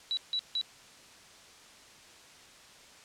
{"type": "tone bursts", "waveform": "sine", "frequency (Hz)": 3926, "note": "B7", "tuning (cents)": -11, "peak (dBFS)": -28, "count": 3, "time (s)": [0.11, 0.613], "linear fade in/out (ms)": 0, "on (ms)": 61, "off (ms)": 160, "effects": ["white hiss -54 dBFS RMS until 3.04 s", "low-pass 7000 Hz 12 dB/octave"]}